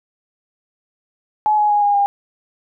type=tone with pitch steps; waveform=sine; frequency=850 / 838.8 / 827.7 / 816.8 / 806 Hz; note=G#5 / G#5 / G#5 / G#5 / G5; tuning=+40 / +17 / -6 / -29 / +48 cents; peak=-12 dBFS; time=1.46-2.06 s; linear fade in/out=0 ms; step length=120 ms; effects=none